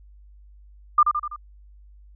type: tone with echo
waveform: sine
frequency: 1201 Hz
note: D6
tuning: 38 cents sharp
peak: -11 dBFS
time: 0.98-1.03 s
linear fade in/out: 5 ms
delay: 83 ms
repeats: 4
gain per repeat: -5 dB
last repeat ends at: 1.362 s
effects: added 50 Hz sine -46 dBFS peak until 2.15 s